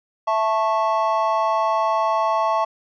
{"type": "chord", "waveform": "triangle", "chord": "A major", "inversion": "second", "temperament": "just", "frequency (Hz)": [660, 880, 1100], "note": ["E5", "A5", "C#6"], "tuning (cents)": [2, 0, -14], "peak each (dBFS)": -20, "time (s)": [0.27, 2.65], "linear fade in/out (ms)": 10, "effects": ["resampled to 16000 Hz"]}